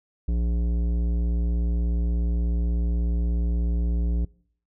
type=tone with tanh clipping; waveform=sine; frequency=58.27 Hz; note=A#1; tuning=in tune; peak=-23 dBFS; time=0.28-4.25 s; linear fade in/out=5 ms; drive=13 dB; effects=noise-tail reverb RT60 0.6 s tail -24 dB re dry